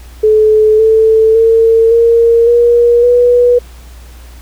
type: tone with pitch steps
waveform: sine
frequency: 431.4 / 442 / 452.8 / 464 / 475.4 / 487 Hz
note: A4 / A4 / A4 / A#4 / A#4 / B4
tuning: -34 / +8 / +50 / -8 / +34 / -24 cents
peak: -4 dBFS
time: 0.23-3.59 s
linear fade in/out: 10 ms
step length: 560 ms
effects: added 60 Hz sine -31 dBFS peak until 4.41 s + pink hiss -41 dBFS RMS until 4.41 s